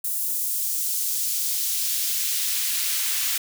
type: noise with high-pass filter sweep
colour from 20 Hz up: white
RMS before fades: -25 dBFS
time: 0.04-3.38 s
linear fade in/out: 5 ms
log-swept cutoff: 9500 to 1700 Hz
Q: 0.75
effects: none